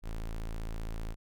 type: tone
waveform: square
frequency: 27.63 Hz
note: A0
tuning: 8 cents sharp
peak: -35 dBFS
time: 0.02-1.16 s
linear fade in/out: 50 ms
effects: none